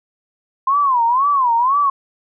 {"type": "tone with vibrato", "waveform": "sine", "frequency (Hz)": 1034, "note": "C6", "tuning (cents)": -21, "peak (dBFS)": -12, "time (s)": [0.67, 1.9], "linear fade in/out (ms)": 5, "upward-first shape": "sine", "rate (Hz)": 2, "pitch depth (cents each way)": 200, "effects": []}